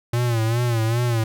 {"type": "tone with vibrato", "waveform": "square", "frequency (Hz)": 116.54, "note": "A#2", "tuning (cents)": 0, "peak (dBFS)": -19, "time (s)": [0.13, 1.24], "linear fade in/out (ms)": 5, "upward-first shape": "sine", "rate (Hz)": 2.5, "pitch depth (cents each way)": 86, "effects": []}